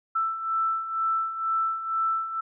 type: beating tone pair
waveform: sine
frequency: 1325 / 1327.1 Hz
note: E6 / E6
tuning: +9 / +11 cents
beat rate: 2.1 Hz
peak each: -31 / -25 dBFS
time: 0.15-2.41 s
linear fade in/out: 10 ms
effects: none